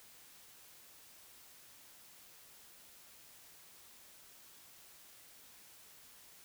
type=silence; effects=white hiss -59 dBFS RMS until 6.44 s